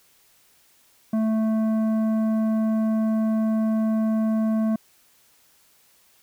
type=tone with tanh clipping; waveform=sine; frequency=220 Hz; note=A3; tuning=in tune; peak=-21 dBFS; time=1.13-4.76 s; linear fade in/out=5 ms; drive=10 dB; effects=white hiss -59 dBFS RMS until 6.22 s